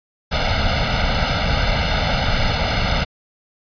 pink noise with comb filter, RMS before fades -18 dBFS, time 0.31-3.05 s, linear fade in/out 20 ms, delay 1.4 ms, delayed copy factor +0.9, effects resampled to 11025 Hz

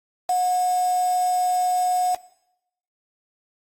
sine tone with quantisation, 726 Hz, F#5, 33 cents flat, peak -18 dBFS, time 0.29-2.15 s, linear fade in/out 5 ms, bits 5, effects noise-tail reverb RT60 0.8 s tail -19 dB re dry + AAC 48 kbps

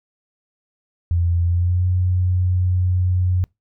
sine tone with pitch glide, 85.9 to 90.9 Hz, F2 to F#2, -28 to -30 cents, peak -15 dBFS, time 1.11-3.44 s, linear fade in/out 0 ms, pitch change +98 cents, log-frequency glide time 1.44-1.86 s, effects noise-tail reverb RT60 0.2 s tail -26 dB re dry

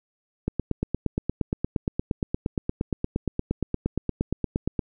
click train, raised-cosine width 3 ms, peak -11 dBFS, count 38, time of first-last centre 0.48-4.792 s, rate 8.58 Hz, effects none

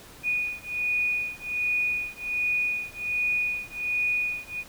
sine beating tone pair, 2464 / 2465.3 Hz, D#7 / D#7, -17 / -17 cents, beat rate 1.3 Hz, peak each -28 dBFS, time 0.23-4.64 s, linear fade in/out 50 ms, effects pink hiss -48 dBFS RMS until 4.68 s

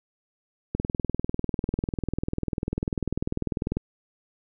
click train, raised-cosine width 3 ms, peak -13 dBFS, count 62, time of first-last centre 0.75-3.77 s, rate 20.2 Hz, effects none

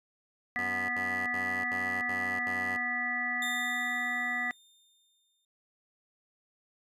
harmonic tone, 245.5 Hz, B3, 10 cents flat, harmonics 1 / 3 / 5 / 7 / 8, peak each -42 / -39 / -42 / -38 / -31 dBFS, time 0.56-4.51 s, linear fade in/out 0 ms
5% pulse tone bursts, 93.2 Hz, F#2, 13 cents sharp, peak -30 dBFS, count 6, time 0.58-2.77 s, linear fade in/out 10 ms, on 310 ms, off 66 ms
sawtooth tone with exponential decay, 3623 Hz, A7, 50 cents sharp, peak -32 dBFS, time 3.42-5.45 s, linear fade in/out 2 ms, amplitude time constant 440 ms
effects noise-tail reverb RT60 0.1 s tail -25 dB re dry + resampled to 32000 Hz

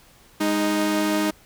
sawtooth tone pair together, 205.4 / 311.1 Hz, G#3 / D#4, -19 / 0 cents, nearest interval perfect fifth, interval 719 cents, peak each -22 / -17 dBFS, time 0.4-1.31 s, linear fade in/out 10 ms, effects pink hiss -53 dBFS RMS until 1.45 s

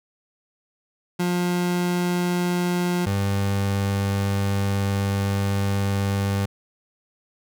30% pulse tone pair in turn, 177.1 / 99.11 Hz, F3 / G2, +24 / +20 cents, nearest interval minor seventh, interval 1004 cents, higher first, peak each -18 dBFS, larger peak neither, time 1.19-3.06 / 3.06-6.46 s, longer second, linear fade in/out 10 ms, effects none

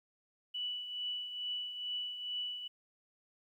sine tone with tremolo, 2960 Hz, F#7, in tune, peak -34 dBFS, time 0.54-2.68 s, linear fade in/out 10 ms, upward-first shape triangle, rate 2.3 Hz, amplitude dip 60%, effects 12-bit

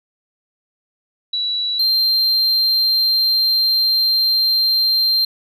sine / triangle tone pair in turn, 3928 / 4162 Hz, B7 / C8, -10 / -10 cents, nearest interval minor second, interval 100 cents, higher second, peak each -18 / -12 dBFS, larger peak second, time 1.33-1.79 / 1.79-5.25 s, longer second, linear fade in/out 5 ms, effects none

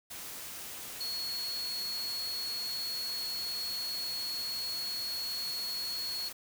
sine tone in noise, 4345 Hz, C#8, 35 cents flat, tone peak -34 dBFS, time 1-6.29 s, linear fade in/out 10 ms, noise white, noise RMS -43 dBFS, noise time 0.1-6.33 s, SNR +6 dB, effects none

